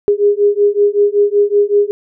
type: beating tone pair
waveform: sine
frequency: 407 / 412.3 Hz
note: G#4 / G#4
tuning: -35 / -13 cents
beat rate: 5.3 Hz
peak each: -12 dBFS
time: 0.08-1.91 s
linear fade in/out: 0 ms
effects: none